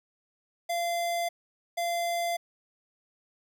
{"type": "tone bursts at uneven times", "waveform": "square", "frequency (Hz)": 688, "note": "F5", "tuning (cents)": -26, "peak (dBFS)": -28, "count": 2, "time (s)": [[0.69, 1.29], [1.77, 2.37]], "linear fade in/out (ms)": 10, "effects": []}